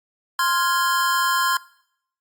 square chord, F minor, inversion second, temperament equal, 1046.5 / 1396.9 / 1661.2 Hz, C6 / F6 / Ab6, 0 / 0 / 0 cents, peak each -21 / -25 / -26 dBFS, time 0.39-1.57 s, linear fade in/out 2 ms, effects noise-tail reverb RT60 0.7 s tail -21 dB re dry + Opus 48 kbps

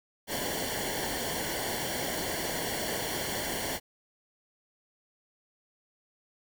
pink noise with comb filter, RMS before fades -33 dBFS, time 0.27-3.8 s, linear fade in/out 50 ms, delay 0.79 ms, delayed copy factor -0.75, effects none

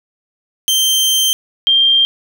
sawtooth / sine tone pair in turn, 3136 / 3182 Hz, G7 / G7, 0 / +25 cents, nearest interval unison, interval 25 cents, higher second, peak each -8 dBFS, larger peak neither, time 0.68-1.33 / 1.67-2.05 s, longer first, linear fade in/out 0 ms, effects none

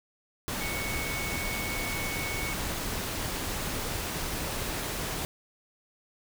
sine tone in noise, 2217 Hz, C#7, in tune, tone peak -35 dBFS, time 0.61-2.53 s, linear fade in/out 0 ms, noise pink, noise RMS -33 dBFS, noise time 0.48-5.25 s, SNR -5 dB, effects none

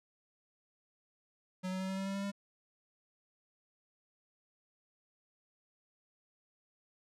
square tone with pitch steps, 185 / 187.04 / 189.11 / 191.19 / 193.3 / 195.44 / 197.59 / 199.77 Hz, F#3 / F#3 / F#3 / G3 / G3 / G3 / G3 / G3, 0 / +19 / +38 / -43 / -24 / -5 / +14 / +33 cents, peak -36 dBFS, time 1.63-2.318 s, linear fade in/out 20 ms, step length 86 ms, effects low-pass 9000 Hz 12 dB/octave

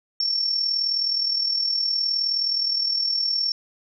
sine tone with amplitude modulation, 5450 Hz, F8, 43 cents flat, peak -18 dBFS, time 0.2-3.52 s, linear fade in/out 2 ms, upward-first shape sine, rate 39.3 Hz, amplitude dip 55%, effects none

